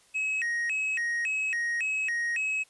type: tone with vibrato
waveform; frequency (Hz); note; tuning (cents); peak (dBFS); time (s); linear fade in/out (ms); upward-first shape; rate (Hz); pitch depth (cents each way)
triangle; 2195; C#7; -18; -25; 0.14-2.64; 20; square; 1.8; 270
effects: white hiss -61 dBFS RMS until 2.69 s + resampled to 24000 Hz